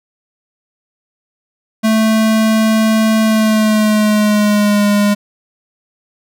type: tone with pitch glide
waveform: square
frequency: 220 to 205.3 Hz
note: A3 to G#3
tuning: 0 to -20 cents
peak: -10 dBFS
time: 1.83-5.15 s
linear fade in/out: 20 ms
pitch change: -120 cents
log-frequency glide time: 3.22-4.86 s
effects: none